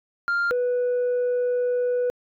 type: tone pair in turn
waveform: sine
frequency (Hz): 1396.9 / 492.5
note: F6 / B4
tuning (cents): 0 / -5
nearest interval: octave + tritone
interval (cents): 1805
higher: first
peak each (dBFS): -18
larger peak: neither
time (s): 0.28-0.51 / 0.51-2.1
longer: second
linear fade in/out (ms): 0
effects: tanh soft clip ceiling -19 dBFS